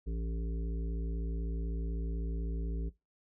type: harmonic tone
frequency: 56 Hz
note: A1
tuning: 31 cents sharp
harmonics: 1 / 3 / 5 / 7 / 8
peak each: -33 / -43 / -47 / -50 / -51 dBFS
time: 0.06-2.9 s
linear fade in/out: 20 ms
effects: noise-tail reverb RT60 0.2 s tail -17 dB re dry